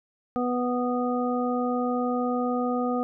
harmonic tone, 246.9 Hz, B3, in tune, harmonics 1 / 2 / 3 / 5, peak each -26 / -29 / -31 / -33 dBFS, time 0.36-3.03 s, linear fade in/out 0 ms, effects none

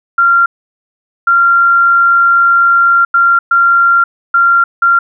sine tone bursts at uneven times, 1382 Hz, F6, 19 cents flat, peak -5 dBFS, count 6, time 0.18-0.46 / 1.27-3.05 / 3.14-3.39 / 3.51-4.04 / 4.34-4.64 / 4.82-4.99 s, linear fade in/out 5 ms, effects none

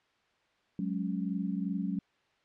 sine chord, F# suspended second, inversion none, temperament equal, 185 / 207.7 / 277.2 Hz, F#3 / G#3 / C#4, 0 / 0 / 0 cents, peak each -33 / -35 / -37 dBFS, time 0.79-1.99 s, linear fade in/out 2 ms, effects white hiss -70 dBFS RMS until 2.44 s + low-pass 3000 Hz 12 dB/octave

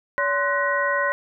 sine tone cluster, 569 / 1042 / 1489 / 1905 Hz, C#5 / C6 / F#6 / A#6, +45 / -7 / +11 / +37 cents, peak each -25 dBFS, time 0.18-1.12 s, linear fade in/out 0 ms, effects none

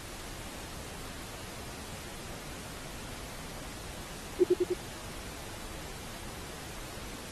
sine tone with echo, 359.6 Hz, F#4, 49 cents flat, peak -16 dBFS, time 4.4-4.44 s, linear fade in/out 10 ms, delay 100 ms, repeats 3, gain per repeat -3 dB, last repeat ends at 4.74 s, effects pink hiss -44 dBFS RMS until 7.31 s + AAC 32 kbps

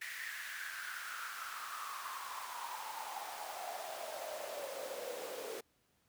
pink noise with high-pass filter sweep, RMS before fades -44 dBFS, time 0.01-5.61 s, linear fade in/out 10 ms, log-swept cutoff 1900 to 440 Hz, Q 6.9, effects pink hiss -75 dBFS RMS until 6.08 s + high-pass 60 Hz 12 dB/octave

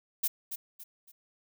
violet noise with echo, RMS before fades -28 dBFS, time 0.23-0.28 s, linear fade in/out 10 ms, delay 280 ms, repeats 3, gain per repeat -9 dB, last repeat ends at 1.12 s, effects none

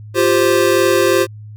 square chord, F suspended second, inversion none, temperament equal, 349.2 / 392 / 523.3 Hz, F4 / G4 / C5, 0 / 0 / 0 cents, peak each -16 dBFS, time 0.14-1.27 s, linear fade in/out 50 ms, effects added 106 Hz sine -31 dBFS peak until 1.56 s

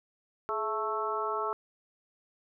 harmonic tone with a mistuned harmonic, 220 Hz, A3, in tune, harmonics 2 / 3 / 4 / 5 / 6, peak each -35 / -39 / -37 / -35 / -34 dBFS, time 0.49-1.53 s, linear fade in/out 0 ms, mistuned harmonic 2, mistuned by -64 cents, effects none

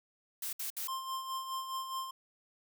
blue noise bursts, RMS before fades -38 dBFS, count 3, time 0.42-0.876 s, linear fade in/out 5 ms, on 110 ms, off 63 ms
square tone with tremolo, 1053 Hz, C6, 11 cents sharp, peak -35 dBFS, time 0.88-2.11 s, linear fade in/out 5 ms, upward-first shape sine, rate 4.8 Hz, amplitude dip 55%
effects none

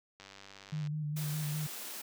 click train, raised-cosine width 0.2 ms, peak -33 dBFS, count 67, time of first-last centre 0.2-0.872 s, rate 98.2 Hz
sine tone with vibrato, 151 Hz, D3, 48 cents sharp, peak -33 dBFS, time 0.72-1.67 s, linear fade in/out 10 ms, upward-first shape square, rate 4.9 Hz, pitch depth 27 cents each way
white high-pass noise, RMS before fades -43 dBFS, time 1.16-2.02 s, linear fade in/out 10 ms, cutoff 190 Hz, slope 48 dB/octave
effects none

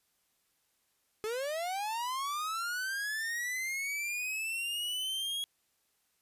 45% pulse linear sweep, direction up, 418.2 to 3322 Hz, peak -33 dBFS, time 1.24-5.44 s, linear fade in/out 0 ms, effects white hiss -75 dBFS RMS until 6.21 s + resampled to 32000 Hz

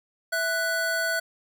square tone pair together, 660 / 1481.6 Hz, E5 / F#6, +2 / +2 cents, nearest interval octave + major second, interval 1400 cents, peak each -30 / -26 dBFS, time 0.32-1.2 s, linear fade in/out 10 ms, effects none

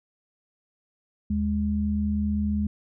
sine tone pair together, 77.78 / 207.6 Hz, D#2 / G#3, 0 / 0 cents, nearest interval octave + perfect fourth, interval 1700 cents, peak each -27 / -24 dBFS, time 1.3-2.67 s, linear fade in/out 5 ms, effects none

